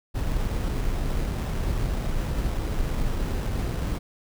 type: noise with sample-and-hold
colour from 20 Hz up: brown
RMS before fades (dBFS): -26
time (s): 0.14-3.99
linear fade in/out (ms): 20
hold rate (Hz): 4410
effects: none